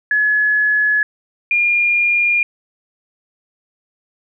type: tone pair in turn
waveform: sine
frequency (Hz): 1700 / 2414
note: G#6 / D7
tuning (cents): +40 / +47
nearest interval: tritone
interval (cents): 607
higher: second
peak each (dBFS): -12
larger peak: neither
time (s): 0.11-1.03 / 1.51-2.43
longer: neither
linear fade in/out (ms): 2
effects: none